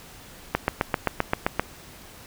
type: click train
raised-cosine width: 0.5 ms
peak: -5 dBFS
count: 9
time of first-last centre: 0.55-1.596 s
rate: 7.65 Hz
effects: pink hiss -46 dBFS RMS until 2.26 s